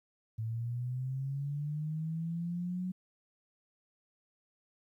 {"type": "linear sweep", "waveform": "sine", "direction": "up", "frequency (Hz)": [110, 185], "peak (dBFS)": -33, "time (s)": [0.38, 2.92], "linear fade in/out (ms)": 10, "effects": ["12-bit"]}